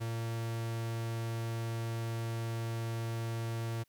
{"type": "tone", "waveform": "45% pulse", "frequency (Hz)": 114.7, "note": "A#2", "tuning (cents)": -28, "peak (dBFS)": -34, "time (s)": [0, 3.84], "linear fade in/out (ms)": 20, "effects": ["white hiss -75 dBFS RMS until 3.88 s"]}